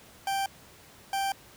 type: tone pair in turn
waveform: 40% pulse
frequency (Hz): 784 / 784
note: G5 / G5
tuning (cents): 0 / 0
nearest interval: unison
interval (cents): 0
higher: neither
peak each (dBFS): -26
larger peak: neither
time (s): 0.27-0.46 / 1.13-1.32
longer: neither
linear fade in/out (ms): 2
effects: pink hiss -53 dBFS RMS until 1.56 s + high-pass 60 Hz 12 dB/octave